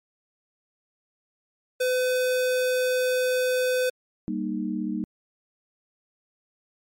square tone, 506 Hz, B4, 42 cents sharp, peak -22 dBFS, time 1.8-3.9 s, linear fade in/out 10 ms
sine chord, Eb major, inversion first, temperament equal with one note detuned, 196 / 233.1 / 307.7 Hz, G3 / Bb3 / Eb4, 0 / 0 / -19 cents, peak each -30 dBFS, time 4.28-5.04 s, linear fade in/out 0 ms
effects MP3 64 kbps

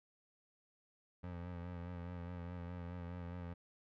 25% pulse tone with vibrato, 87.6 Hz, F2, 6 cents sharp, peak -40 dBFS, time 1.23-3.54 s, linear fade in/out 10 ms, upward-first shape sine, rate 4.8 Hz, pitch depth 37 cents each way, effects low-pass 2000 Hz 12 dB/octave

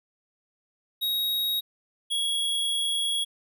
square tone pair in turn, 3788 / 3327 Hz, A#7 / G#7, +27 / +2 cents, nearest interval major second, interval 225 cents, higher first, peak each -25 dBFS, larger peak neither, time 1.01-1.61 / 2.1-3.25 s, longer second, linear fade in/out 20 ms, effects none

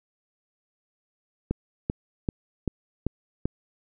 click train, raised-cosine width 3 ms, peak -12 dBFS, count 6, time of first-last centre 1.51-3.456 s, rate 2.57 Hz, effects none

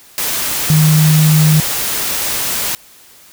sine tone in noise, 154.9 Hz, D#3, 7 cents flat, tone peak -7 dBFS, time 0.7-1.6 s, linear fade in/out 0 ms, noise white, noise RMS -18 dBFS, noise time 0.18-2.75 s, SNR +8 dB, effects white hiss -43 dBFS RMS until 3.32 s

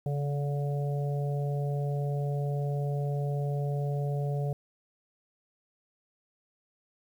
harmonic tone with a mistuned harmonic, 144 Hz, D3, 34 cents flat, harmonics 1 / 3 / 4 / 5, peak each -28 / -38 / -40 / -42 dBFS, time 0.06-4.53 s, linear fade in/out 2 ms, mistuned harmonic 1, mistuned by -30 cents, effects 10-bit

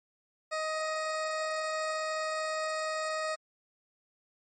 20% pulse tone, 627 Hz, D#5, 13 cents sharp, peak -26 dBFS, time 0.51-3.36 s, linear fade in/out 20 ms, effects MP3 32 kbps

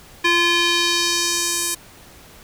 square tone with band-pass filter sweep, 344.9 Hz, F4, 22 cents flat, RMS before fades -19 dBFS, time 0.24-1.75 s, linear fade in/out 10 ms, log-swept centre 2300 to 9400 Hz, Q 1.4, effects pink hiss -45 dBFS RMS until 2.43 s

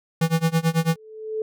square tone with tremolo, 163.7 Hz, E3, 12 cents flat, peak -16 dBFS, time 0.21-0.96 s, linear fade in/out 5 ms, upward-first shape sine, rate 9.1 Hz, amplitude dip 95%
sine tone with exponential growth, 435.7 Hz, A4, 17 cents flat, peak -21 dBFS, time 0.73-1.42 s, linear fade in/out 2 ms, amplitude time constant 150 ms
effects none

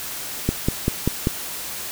click train, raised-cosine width 3 ms, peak -5 dBFS, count 5, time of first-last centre 0.49-1.271 s, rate 5.12 Hz, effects white hiss -31 dBFS RMS until 1.91 s

